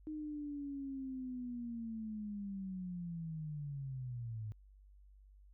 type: linear sweep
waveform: sine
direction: down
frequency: 310 to 104.8 Hz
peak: -40 dBFS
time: 0.07-4.52 s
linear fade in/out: 0 ms
effects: added 49 Hz sine -58 dBFS peak until 5.53 s